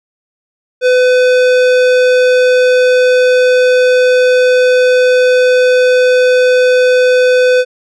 sine tone with tanh clipping, 503 Hz, B4, 32 cents sharp, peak -8 dBFS, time 0.81-7.65 s, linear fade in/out 50 ms, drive 18 dB, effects none

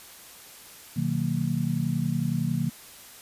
sine chord, B major seventh, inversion none, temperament just, 123.47 / 154.34 / 185.21 / 231.5 Hz, B2 / D#3 / F#3 / A#3, 0 / -14 / +2 / -12 cents, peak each -31 / -27 / -31 / -30 dBFS, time 0.96-2.7 s, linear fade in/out 10 ms, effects white hiss -47 dBFS RMS until 3.21 s + resampled to 32000 Hz

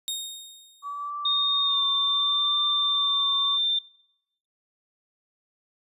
sawtooth tone with exponential decay, 3708 Hz, A#7, 10 cents flat, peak -23 dBFS, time 0.08-1.1 s, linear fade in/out 0 ms, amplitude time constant 220 ms
sine tone with vibrato, 1141 Hz, C#6, 50 cents sharp, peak -30 dBFS, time 0.82-3.59 s, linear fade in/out 50 ms, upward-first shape triangle, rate 0.69 Hz, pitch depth 42 cents each way
sine tone with pitch glide, 3683 to 3584 Hz, A#7 to A7, -22 to +31 cents, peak -21 dBFS, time 1.25-3.79 s, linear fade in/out 5 ms, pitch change -47 cents, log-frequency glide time 1.64-1.81 s
effects noise-tail reverb RT60 0.8 s tail -21 dB re dry + resampled to 32000 Hz

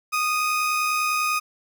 30% pulse tone pair together, 1237 / 2544 Hz, D#6 / D#7, -10 / +38 cents, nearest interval octave, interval 1248 cents, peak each -19 / -26 dBFS, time 0.12-1.4 s, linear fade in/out 20 ms, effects none

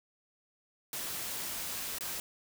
white noise with dropouts, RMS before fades -38 dBFS, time 0.93-2.2 s, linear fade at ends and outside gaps 1 ms, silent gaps 1.985-2.008 s, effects none

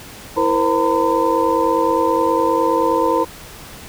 sine tone cluster, 329 / 468.4 / 518 / 916 / 1011 Hz, E4 / A#4 / C5 / A#5 / B5, -3 / +8 / -17 / -31 / +40 cents, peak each -20 dBFS, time 0.36-3.25 s, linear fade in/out 20 ms, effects pink hiss -37 dBFS RMS until 3.88 s

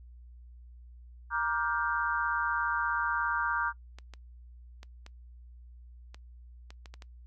sine chord, G minor seventh, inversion first, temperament just, 940.8 / 1176 / 1411.2 / 1568 Hz, Bb5 / D6 / F6 / G6, +16 / +2 / +18 / 0 cents, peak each -33 dBFS, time 1.3-3.73 s, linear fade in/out 50 ms
clicks, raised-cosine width 0.2 ms, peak -30 dBFS, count 9, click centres 3.986 / 4.137 / 4.831 / 5.064 / 6.145 / 6.705 / 6.858 / 6.94 / 7.022 s
effects noise-tail reverb RT60 0.1 s tail -22 dB re dry + added 60 Hz sine -48 dBFS peak until 7.26 s

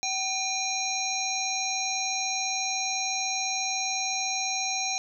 harmonic tone with a mistuned harmonic, 806 Hz, G5, 48 cents sharp, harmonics 1 / 3 / 5 / 7 / 8, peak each -33 / -33 / -33 / -33 / -33 dBFS, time 0.03-4.98 s, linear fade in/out 0 ms, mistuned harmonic 1, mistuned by -86 cents, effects none

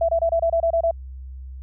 sine tone bursts, 666 Hz, E5, 18 cents sharp, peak -16 dBFS, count 9, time 0.01-0.911 s, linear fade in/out 5 ms, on 77 ms, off 26 ms, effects added 65 Hz sine -33 dBFS peak until 1.62 s

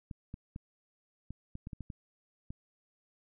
clicks, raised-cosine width 5 ms, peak -29 dBFS, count 10, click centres 0.112 / 0.341 / 0.561 / 1.306 / 1.554 / 1.671 / 1.732 / 1.807 / 1.902 / 2.505 s, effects none

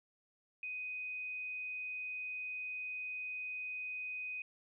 sine tone, 2500 Hz, D#7, 8 cents sharp, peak -39 dBFS, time 0.63-4.42 s, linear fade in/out 2 ms, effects none

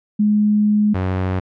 sine / sawtooth tone pair in turn, 209.7 / 93.09 Hz, G#3 / F#2, +17 / +11 cents, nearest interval octave + major second, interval 1406 cents, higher first, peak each -12 / -14 dBFS, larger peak first, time 0.19-0.94 / 0.94-1.4 s, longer first, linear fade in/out 10 ms, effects low-pass 2000 Hz 12 dB/octave

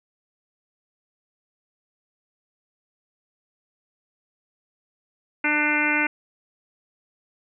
harmonic tone with a mistuned harmonic, 298.9 Hz, D4, 31 cents sharp, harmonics 1 / 2 / 3 / 4 / 5 / 6 / 7 / 8 / 9, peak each -27 / -35 / -30 / -36 / -25 / -32 / -24 / -27 / -30 dBFS, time 5.44-6.07 s, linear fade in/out 5 ms, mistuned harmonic 4, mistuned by -17 cents, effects none

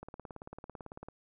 click train, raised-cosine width 1 ms, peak -30 dBFS, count 20, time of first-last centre 0.03-1.086 s, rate 18 Hz, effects none

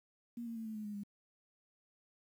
sine tone with pitch steps, 236.2 / 230.3 / 224.5 / 218.9 / 213.4 / 208 / 202.8 Hz, A#3 / A#3 / A3 / A3 / G#3 / G#3 / G#3, +23 / -21 / +35 / -9 / +47 / +3 / -41 cents, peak -40 dBFS, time 0.37-1.035 s, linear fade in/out 5 ms, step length 95 ms, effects 11-bit

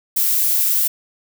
violet noise, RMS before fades -17 dBFS, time 0.16-0.88 s, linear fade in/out 10 ms, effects none

